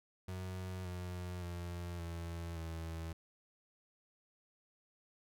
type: tone with pitch steps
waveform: 35% pulse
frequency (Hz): 92.5 / 89.71 / 87.01 / 84.38 / 81.84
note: F#2 / F2 / F2 / E2 / E2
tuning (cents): 0 / +47 / -6 / +41 / -12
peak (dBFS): -39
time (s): 0.28-3.13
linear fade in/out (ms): 5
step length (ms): 570
effects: none